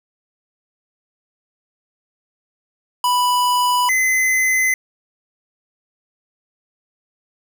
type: tone pair in turn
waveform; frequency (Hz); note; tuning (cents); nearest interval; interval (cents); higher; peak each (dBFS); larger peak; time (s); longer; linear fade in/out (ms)
square; 987.8 / 2041; B5 / C7; 0 / -44; octave + minor second; 1256; second; -15 / -15; neither; 3.04-3.89 / 3.89-4.74; neither; 2
effects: 9-bit